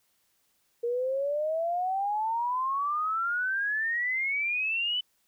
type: exponential sweep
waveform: sine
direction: up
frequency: 467 to 3020 Hz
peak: -26 dBFS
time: 0.83-5.01 s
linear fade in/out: 10 ms
effects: white hiss -71 dBFS RMS until 5.27 s